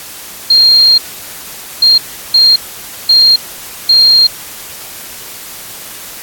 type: tone bursts at uneven times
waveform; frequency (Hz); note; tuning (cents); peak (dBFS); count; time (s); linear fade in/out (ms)
sine; 4212; C8; +11; -3; 5; 0.5-0.98 / 1.82-1.98 / 2.34-2.56 / 3.09-3.36 / 3.89-4.27; 5
effects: white hiss -28 dBFS RMS until 6.22 s + AAC 64 kbps